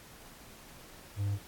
triangle tone, 100.7 Hz, G2, 47 cents sharp, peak -27 dBFS, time 1.16-1.39 s, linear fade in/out 50 ms, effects pink hiss -53 dBFS RMS until 1.47 s + AAC 64 kbps

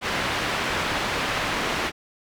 white low-pass noise, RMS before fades -26 dBFS, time 0.01-1.92 s, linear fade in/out 50 ms, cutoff 2400 Hz, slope 12 dB/octave, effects none

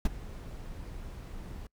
brown noise with ADSR envelope, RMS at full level -22 dBFS, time 0.05-1.67 s, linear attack 4 ms, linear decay 23 ms, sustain -20 dB, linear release 4 ms, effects noise-tail reverb RT60 0.1 s tail -25 dB re dry

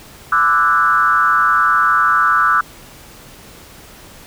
sine tone with frequency modulation, 1322 Hz, E6, 5 cents sharp, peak -10 dBFS, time 0.32-2.61 s, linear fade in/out 5 ms, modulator 150 Hz, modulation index 1.3, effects pink hiss -40 dBFS RMS until 4.26 s

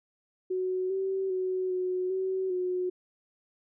sine tone with pitch steps, 370.5 / 383.8 / 371.7 / 366.9 / 377.8 / 364 Hz, F#4 / G4 / F#4 / F#4 / F#4 / F#4, +2 / -37 / +8 / -15 / +36 / -28 cents, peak -27 dBFS, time 0.5-2.9 s, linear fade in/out 10 ms, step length 400 ms, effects none

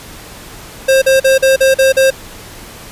square tone bursts, 532 Hz, C5, 29 cents sharp, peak -7 dBFS, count 7, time 0.88-2.106 s, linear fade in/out 10 ms, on 140 ms, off 41 ms, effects pink hiss -33 dBFS RMS until 2.91 s + resampled to 32000 Hz

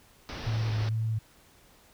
pink low-pass noise, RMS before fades -39 dBFS, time 0.29-0.89 s, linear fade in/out 0 ms, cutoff 5800 Hz, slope 96 dB/octave
sine tone with vibrato, 110 Hz, A2, in tune, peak -26 dBFS, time 0.46-1.19 s, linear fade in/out 10 ms, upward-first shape square, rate 2.2 Hz, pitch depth 22 cents each way
effects pink hiss -59 dBFS RMS until 1.93 s

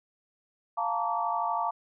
sine chord, Bb major seventh, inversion second, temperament equal with one note detuned, 698.5 / 880 / 932.3 / 1151.1 Hz, F5 / A5 / Bb5 / D6, 0 / 0 / 0 / -35 cents, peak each -32 dBFS, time 0.77-1.71 s, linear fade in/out 10 ms, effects none

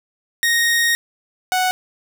sawtooth tone pair in turn, 1864.7 / 740 Hz, A#6 / F#5, 0 / 0 cents, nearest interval octave + major third, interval 1600 cents, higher first, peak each -11 / -12 dBFS, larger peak first, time 0.43-0.95 / 1.52-1.71 s, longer first, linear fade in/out 0 ms, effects none

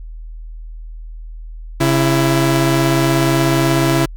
sawtooth tone pair together, 136.13 / 332.1 Hz, C#3 / E4, -31 / +13 cents, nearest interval octave + minor third, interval 1544 cents, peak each -11 dBFS, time 1.8-4.06 s, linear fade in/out 10 ms, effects added 40 Hz sine -28 dBFS peak until 4.16 s

